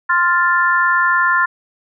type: chord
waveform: sine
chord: F major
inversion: second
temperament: equal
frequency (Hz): 1046.5 / 1396.9 / 1760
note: C6 / F6 / A6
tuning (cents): 0 / 0 / 0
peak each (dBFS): -16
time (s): 0.09-1.46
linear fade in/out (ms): 10
effects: none